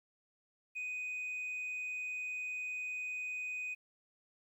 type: tone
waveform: sine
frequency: 2495 Hz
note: D#7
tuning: 4 cents sharp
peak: -35 dBFS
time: 0.75-3.75 s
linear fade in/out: 20 ms
effects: tanh soft clip ceiling -36 dBFS + 12-bit